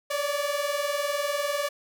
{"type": "tone pair together", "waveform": "sawtooth", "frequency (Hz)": [567.3, 587.3], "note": ["C#5", "D5"], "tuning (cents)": [40, 0], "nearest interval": "minor second", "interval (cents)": 60, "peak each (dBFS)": -25, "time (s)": [0.1, 1.69], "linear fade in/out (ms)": 10, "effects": []}